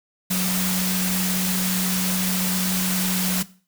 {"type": "tone in noise", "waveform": "sine", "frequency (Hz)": 185, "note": "F#3", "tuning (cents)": 0, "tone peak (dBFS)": -22, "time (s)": [0.3, 3.43], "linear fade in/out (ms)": 10, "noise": "white", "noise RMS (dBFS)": -25, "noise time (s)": [0.3, 3.43], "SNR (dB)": 0, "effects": ["noise-tail reverb RT60 0.4 s tail -18 dB re dry"]}